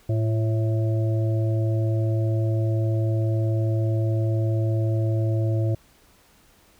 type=harmonic tone with a mistuned harmonic; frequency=110 Hz; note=A2; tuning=in tune; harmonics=1 / 3 / 5 / 6; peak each=-20 / -30 / -34 / -36 dBFS; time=0.09-5.75 s; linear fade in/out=5 ms; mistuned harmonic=3; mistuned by=+42 cents; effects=pink hiss -57 dBFS RMS until 6.79 s